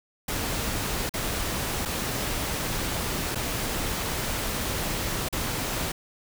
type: noise with dropouts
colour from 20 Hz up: pink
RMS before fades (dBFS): -29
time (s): 0.28-5.92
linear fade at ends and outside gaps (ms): 5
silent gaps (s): 1.094-1.138 / 1.853-1.856 / 3.348-3.355 / 5.287-5.326
effects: none